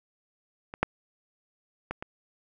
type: clicks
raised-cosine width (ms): 0.5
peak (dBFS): -23 / -7 / -17 / -21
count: 4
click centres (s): 0.739 / 0.83 / 1.91 / 2.025
effects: none